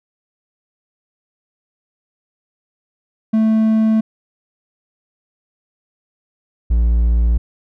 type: tone pair in turn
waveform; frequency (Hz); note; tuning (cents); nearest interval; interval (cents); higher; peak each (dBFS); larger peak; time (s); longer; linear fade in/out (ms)
triangle; 220 / 57.73; A3 / A#1; 0 / -16; octave + major seventh; 2316; first; -9; neither; 3.33-4.01 / 6.7-7.38; neither; 10
effects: none